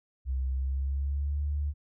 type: tone with pitch glide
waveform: sine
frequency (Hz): 65.3 to 72.87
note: C2 to D2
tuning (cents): -3 to -13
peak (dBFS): -27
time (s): 0.25-1.74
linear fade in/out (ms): 50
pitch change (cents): +190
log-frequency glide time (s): 0.51-1.42
effects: none